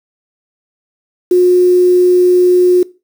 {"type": "tone with quantisation", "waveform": "sine", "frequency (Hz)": 360.4, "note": "F#4", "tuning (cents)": -45, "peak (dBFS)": -5, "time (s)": [1.31, 2.83], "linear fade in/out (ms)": 5, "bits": 5, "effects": ["noise-tail reverb RT60 0.3 s tail -20 dB re dry"]}